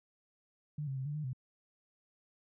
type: tone with pitch steps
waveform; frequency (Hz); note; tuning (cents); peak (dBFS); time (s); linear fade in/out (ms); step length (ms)
sine; 149.2 / 134.8 / 131.9 / 146.9 / 151.9 / 128.9; D3 / C#3 / C3 / D3 / D#3 / C3; +28 / -48 / +14 / +1 / -41 / -26; -35; 0.78-1.332; 5; 92
effects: none